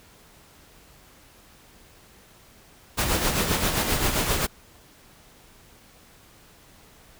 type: noise with tremolo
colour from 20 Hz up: pink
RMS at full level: -22 dBFS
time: 2.97-4.47 s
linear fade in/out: 20 ms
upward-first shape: sine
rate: 7.6 Hz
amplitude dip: 50%
effects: pink hiss -53 dBFS RMS until 7.19 s